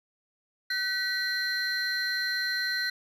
triangle tone cluster, 1516 / 1936 / 4122 Hz, F#6 / B6 / C8, +42 / -35 / -27 cents, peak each -30 dBFS, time 0.7-2.9 s, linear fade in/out 5 ms, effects none

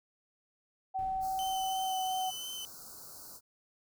sine tone with pitch glide, 762 to 749.3 Hz, G5 to F#5, -49 to +22 cents, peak -31 dBFS, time 0.94-2.31 s, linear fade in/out 20 ms, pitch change -29 cents, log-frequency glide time 1.7-2.07 s
brown noise with exponential decay, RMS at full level -47 dBFS, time 0.99-2.83 s, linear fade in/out 0 ms, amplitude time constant 400 ms
white band-stop noise, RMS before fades -49 dBFS, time 1.2-3.41 s, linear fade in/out 50 ms, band 1500 to 4200 Hz, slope 96 dB/octave
sawtooth tone with vibrato, 3044 Hz, F#7, 48 cents sharp, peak -36 dBFS, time 1.39-2.65 s, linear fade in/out 0 ms, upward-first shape sine, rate 2.9 Hz, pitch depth 16 cents each way
effects none

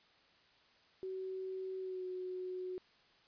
sine tone with pitch glide, 377.3 to 367.8 Hz, F#4 to F#4, +34 to -10 cents, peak -39 dBFS, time 1.03-2.78 s, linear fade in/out 0 ms, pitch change -44 cents, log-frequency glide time 1.79-2.05 s, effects white hiss -67 dBFS RMS until 3.27 s + resampled to 11025 Hz

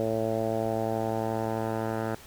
10% pulse tone with low-pass filter sweep, 111.5 Hz, A2, 23 cents sharp, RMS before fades -29 dBFS, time 0-2.15 s, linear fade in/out 0 ms, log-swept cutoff 570 to 1200 Hz, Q 2.9, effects pink hiss -49 dBFS RMS until 2.26 s

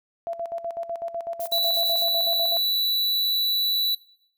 sine tone with tremolo, 676 Hz, E5, 43 cents sharp, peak -26 dBFS, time 0.27-2.57 s, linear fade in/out 0 ms, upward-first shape square, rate 8 Hz, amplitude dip 70%
violet noise bursts, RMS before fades -36 dBFS, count 6, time 1.4-2.038 s, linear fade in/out 2 ms, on 73 ms, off 40 ms
square tone, 3951 Hz, B7, in tune, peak -21 dBFS, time 1.52-3.95 s, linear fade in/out 5 ms
effects noise-tail reverb RT60 0.7 s tail -21 dB re dry

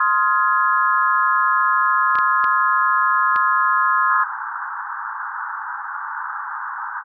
sine chord, F minor seventh, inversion second, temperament just, 1047.7 / 1257.2 / 1396.9 / 1676.3 Hz, C6 / Eb6 / F6 / Ab6, +2 / +18 / 0 / +16 cents, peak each -18 / -19 / -22 / -22 dBFS, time 0-4.24 s, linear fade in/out 5 ms
clicks, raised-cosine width 0.3 ms, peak -15 dBFS, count 4, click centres 2.155 / 2.187 / 2.442 / 3.361 s
white band-pass noise, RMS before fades -28 dBFS, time 4.08-7.04 s, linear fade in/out 50 ms, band 850 to 1600 Hz, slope 96 dB/octave
effects none

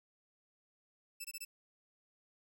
10% pulse tone bursts, 2637 Hz, E7, in tune, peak -33 dBFS, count 4, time 1.2-1.45 s, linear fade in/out 10 ms, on 46 ms, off 22 ms, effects none

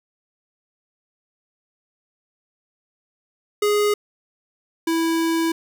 square tone pair in turn, 415.3 / 328.8 Hz, G#4 / E4, 0 / -4 cents, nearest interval major third, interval 404 cents, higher first, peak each -17 / -19 dBFS, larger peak first, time 3.62-3.94 / 4.87-5.52 s, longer second, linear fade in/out 5 ms, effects none

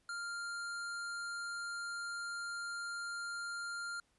square tone, 1396.9 Hz, F6, in tune, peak -40 dBFS, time 0.09-4 s, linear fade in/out 2 ms, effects pink hiss -75 dBFS RMS until 4.18 s + resampled to 24000 Hz

